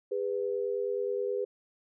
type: tone pair together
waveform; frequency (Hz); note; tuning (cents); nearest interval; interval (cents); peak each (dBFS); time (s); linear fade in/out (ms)
sine; 404.9 / 494.4; G#4 / B4; -44 / +2; minor third; 346; -31 / -32; 0.11-1.45; 10
effects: none